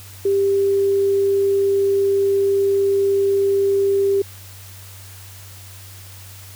sine tone, 395.1 Hz, G4, 14 cents sharp, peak -14 dBFS, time 0.25-4.22 s, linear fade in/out 5 ms, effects added 96 Hz sine -39 dBFS peak until 6.55 s + white hiss -42 dBFS RMS until 6.55 s

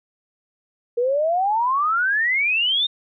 sine exponential sweep, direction up, 466.2 to 3706 Hz, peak -17 dBFS, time 0.97-2.87 s, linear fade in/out 10 ms, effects none

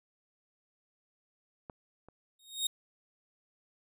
clicks, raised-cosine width 1 ms, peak -29 / -38 dBFS, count 2, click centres 1.698 / 2.086 s
sawtooth tone with exponential growth, 3729 Hz, A#7, in tune, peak -23 dBFS, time 2.39-2.67 s, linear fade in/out 5 ms, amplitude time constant 60 ms
effects none

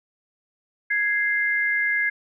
sine tone pair together, 1661 / 2090 Hz, G#6 / C7, 0 / -2 cents, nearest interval major third, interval 398 cents, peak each -22 / -23 dBFS, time 0.9-2.1 s, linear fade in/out 10 ms, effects none

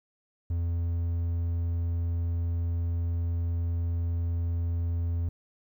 triangle tone, 84.9 Hz, F2, 48 cents flat, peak -24 dBFS, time 0.5-5.29 s, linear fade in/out 5 ms, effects 11-bit

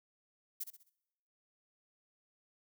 violet noise with echo, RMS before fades -39 dBFS, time 0.6-0.64 s, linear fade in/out 10 ms, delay 65 ms, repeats 4, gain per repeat -8 dB, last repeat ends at 0.9 s, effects noise-tail reverb RT60 1.0 s tail -26 dB re dry

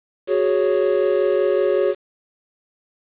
triangle chord, F# suspended second, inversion none, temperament equal, 370 / 415.3 / 554.4 Hz, F#4 / G#4 / C#5, 0 / 0 / 0 cents, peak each -18 dBFS, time 0.27-1.95 s, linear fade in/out 50 ms, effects resampled to 8000 Hz + 7-bit

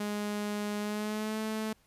sawtooth tone with pitch glide, 207.7 to 217.9 Hz, G#3 to A3, 0 to -17 cents, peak -28 dBFS, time 0-1.73 s, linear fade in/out 5 ms, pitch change +83 cents, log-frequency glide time 0.79-1.39 s, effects pink hiss -67 dBFS RMS until 1.86 s + resampled to 32000 Hz

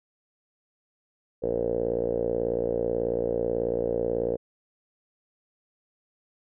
5% pulse tone with low-pass filter, 58.27 Hz, A#1, in tune, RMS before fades -27 dBFS, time 1.42-4.37 s, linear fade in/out 20 ms, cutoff 490 Hz, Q 7.7, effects none

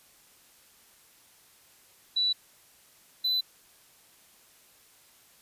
sine / triangle tone pair in turn, 3951 / 4006 Hz, B7 / B7, 0 / +24 cents, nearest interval unison, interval 24 cents, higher second, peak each -23 dBFS, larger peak neither, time 2.16-2.33 / 3.24-3.41 s, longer neither, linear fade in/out 10 ms, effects white hiss -59 dBFS RMS until 5.41 s + resampled to 32000 Hz

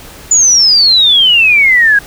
sine exponential sweep, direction down, 7040 to 1613 Hz, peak -4 dBFS, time 0.31-1.99 s, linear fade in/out 5 ms, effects pink hiss -33 dBFS RMS until 2.06 s

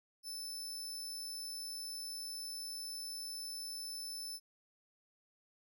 sawtooth tone, 5274 Hz, E8, in tune, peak -39 dBFS, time 0.23-4.4 s, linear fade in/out 50 ms, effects none

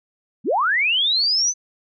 sine linear sweep, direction up, 155.7 to 6180 Hz, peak -16 dBFS, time 0.44-1.54 s, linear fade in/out 50 ms, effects none

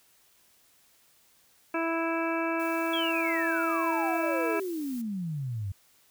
harmonic tone, 329.6 Hz, E4, in tune, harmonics 1 / 2 / 3 / 4 / 5 / 7 / 8, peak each -30 / -33 / -35 / -36 / -37 / -38 / -39 dBFS, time 1.74-4.6 s, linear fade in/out 5 ms
blue noise, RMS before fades -48 dBFS, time 2.59-5.02 s, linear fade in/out 10 ms
sine exponential sweep, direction down, 3390 to 93 Hz, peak -30 dBFS, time 2.93-5.72 s, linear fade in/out 5 ms
effects white hiss -63 dBFS RMS until 6.1 s

